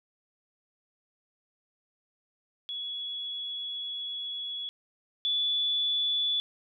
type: tone pair in turn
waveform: sine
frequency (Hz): 3373 / 3450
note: G#7 / A7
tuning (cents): +26 / -35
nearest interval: unison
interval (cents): 39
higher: second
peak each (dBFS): -33 / -25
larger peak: second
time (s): 2.69-4.69 / 5.25-6.4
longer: first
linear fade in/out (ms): 0
effects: none